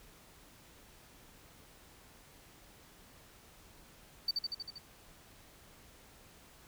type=tone with echo; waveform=sine; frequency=4589 Hz; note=D8; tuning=41 cents flat; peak=-26 dBFS; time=4.28-4.31 s; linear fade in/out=5 ms; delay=79 ms; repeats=6; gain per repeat=-3 dB; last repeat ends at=4.784 s; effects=tanh soft clip ceiling -27 dBFS + pink hiss -59 dBFS RMS until 6.67 s

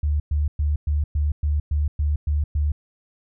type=tone bursts; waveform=sine; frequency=74 Hz; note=D2; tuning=14 cents sharp; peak=-18 dBFS; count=10; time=0.03-2.72 s; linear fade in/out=5 ms; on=170 ms; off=110 ms; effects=none

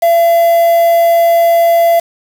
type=tone with quantisation; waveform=triangle; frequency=677 Hz; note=E5; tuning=46 cents sharp; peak=-4 dBFS; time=0.02-2 s; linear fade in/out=10 ms; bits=4; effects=none

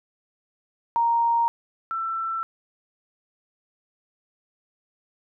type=tone pair in turn; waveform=sine; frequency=932.3 / 1336.5 Hz; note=A#5 / E6; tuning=0 / +23 cents; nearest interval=tritone; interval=623 cents; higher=second; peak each=-18 / -25 dBFS; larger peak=first; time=0.96-1.48 / 1.91-2.43 s; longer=neither; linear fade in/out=0 ms; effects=none

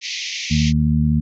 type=band-pass noise; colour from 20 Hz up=pink; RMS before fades=-27 dBFS; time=0.01-0.73 s; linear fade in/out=50 ms; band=2000 to 6500 Hz; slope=96 dB/octave
type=harmonic tone; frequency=76 Hz; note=D#2; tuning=40 cents flat; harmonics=1 / 2 / 3; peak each=-20 / -17 / -18 dBFS; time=0.5-1.21 s; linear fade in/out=20 ms
effects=none

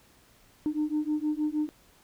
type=beating tone pair; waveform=sine; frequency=300 / 306.4 Hz; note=D4 / D#4; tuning=+37 / -27 cents; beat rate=6.4 Hz; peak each=-28 dBFS; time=0.66-1.69 s; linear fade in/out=0 ms; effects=tanh soft clip ceiling -21 dBFS + pink hiss -60 dBFS RMS until 2.03 s

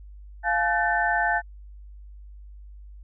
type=tone cluster; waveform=sine; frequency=697 / 854 / 1521 / 1778 Hz; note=F5 / G#5 / F#6 / A6; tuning=-4 / +48 / +47 / +18 cents; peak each=-26 dBFS; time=0.43-1.42 s; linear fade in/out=50 ms; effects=added 50 Hz sine -41 dBFS peak until 3.03 s

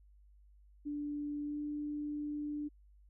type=tone with pitch glide; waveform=sine; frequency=292.6 to 295.5 Hz; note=D4 to D4; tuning=-6 to +11 cents; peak=-36 dBFS; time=0.85-2.69 s; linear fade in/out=20 ms; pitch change=+17 cents; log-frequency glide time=1.44-1.58 s; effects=added 50 Hz sine -59 dBFS peak until 3.09 s

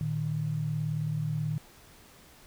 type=tone pair together; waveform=sine; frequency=115.07 / 153.6 Hz; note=A#2 / D#3; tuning=-22 / -22 cents; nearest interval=perfect fourth; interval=500 cents; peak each=-34 / -29 dBFS; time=0.01-1.58 s; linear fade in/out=0 ms; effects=pink hiss -55 dBFS RMS until 2.46 s

